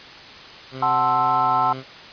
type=tone with vibrato; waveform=15% pulse; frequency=130.81 Hz; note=C3; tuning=in tune; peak=-25 dBFS; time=0.71-1.84 s; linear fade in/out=50 ms; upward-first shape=sine; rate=2 Hz; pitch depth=13 cents each way
type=chord; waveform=sine; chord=F# half-diminished seventh; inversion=none; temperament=equal; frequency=740 / 880 / 1046.5 / 1318.5 Hz; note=F#5 / A5 / C6 / E6; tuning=0 / 0 / 0 / 0 cents; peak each=-22 dBFS; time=0.82-1.73 s; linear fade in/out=5 ms
effects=white hiss -40 dBFS RMS until 2.12 s + resampled to 11025 Hz